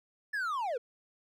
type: linear sweep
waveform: triangle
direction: down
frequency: 1760 to 446.1 Hz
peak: -29 dBFS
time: 0.33-0.78 s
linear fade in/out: 10 ms
effects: none